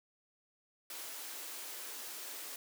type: high-pass noise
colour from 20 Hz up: white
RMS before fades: -45 dBFS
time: 0.9-2.56 s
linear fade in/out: 2 ms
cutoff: 260 Hz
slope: 48 dB/octave
effects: none